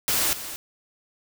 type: noise with echo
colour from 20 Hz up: white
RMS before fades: -23 dBFS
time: 0.08-0.33 s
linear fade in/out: 0 ms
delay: 230 ms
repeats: 1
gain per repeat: -12 dB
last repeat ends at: 0.56 s
effects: none